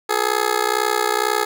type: tone with amplitude modulation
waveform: 15% pulse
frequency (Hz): 423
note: G#4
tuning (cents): +32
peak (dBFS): -7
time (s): 0.09-1.45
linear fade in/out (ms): 10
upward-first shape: sine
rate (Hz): 62.1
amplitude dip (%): 95
effects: none